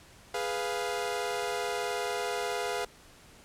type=chord; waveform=sawtooth; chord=F diminished; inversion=first; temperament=equal; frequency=415.3 / 493.9 / 698.5 Hz; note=Ab4 / Cb5 / F5; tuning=0 / 0 / 0 cents; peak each=-31 dBFS; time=0.34-2.85 s; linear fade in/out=5 ms; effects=pink hiss -55 dBFS RMS until 3.44 s + low-pass 11000 Hz 12 dB/octave